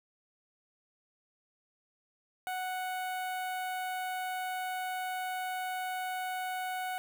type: tone with notch filter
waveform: sawtooth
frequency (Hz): 740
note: F#5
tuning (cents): 0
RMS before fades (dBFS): -36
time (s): 2.47-6.98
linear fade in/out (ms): 0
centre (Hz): 5400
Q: 0.9
effects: none